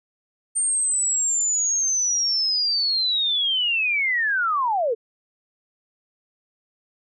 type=linear sweep; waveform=sine; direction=down; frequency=8800 to 423.7 Hz; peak=-19 dBFS; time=0.55-4.95 s; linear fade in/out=20 ms; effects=none